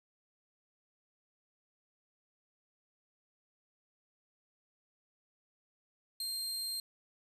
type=tone; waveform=sawtooth; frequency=4186 Hz; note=C8; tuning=in tune; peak=-33 dBFS; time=6.2-6.8 s; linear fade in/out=2 ms; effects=resampled to 32000 Hz + 10-bit